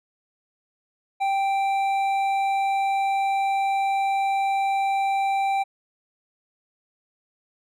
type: tone with hard clipping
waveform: triangle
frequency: 784 Hz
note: G5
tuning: in tune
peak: -22 dBFS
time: 1.2-5.64 s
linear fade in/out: 20 ms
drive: 11 dB
effects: none